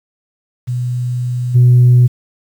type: tone with level steps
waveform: sine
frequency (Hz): 123.47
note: B2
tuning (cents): 0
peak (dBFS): -15 / -3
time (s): 0.67-2.08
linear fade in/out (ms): 20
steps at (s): 1.54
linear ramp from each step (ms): 20
effects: tanh soft clip ceiling -2 dBFS + 7-bit